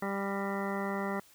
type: harmonic tone with a mistuned harmonic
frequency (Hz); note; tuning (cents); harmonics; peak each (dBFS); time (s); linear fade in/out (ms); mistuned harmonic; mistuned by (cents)
197.5; G3; +13; 1 / 2 / 3 / 4 / 5 / 6 / 7 / 9 / 10; -35 / -38 / -40 / -41 / -42 / -43 / -43 / -45 / -45; 0.02-1.2; 5; 9; +44
effects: white hiss -60 dBFS RMS until 1.34 s